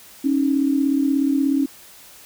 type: tone pair together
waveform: sine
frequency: 274.4 / 311.1 Hz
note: C#4 / D#4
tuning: -17 / 0 cents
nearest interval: major second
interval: 217 cents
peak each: -17 / -22 dBFS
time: 0.24-1.66 s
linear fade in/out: 10 ms
effects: white hiss -45 dBFS RMS until 2.25 s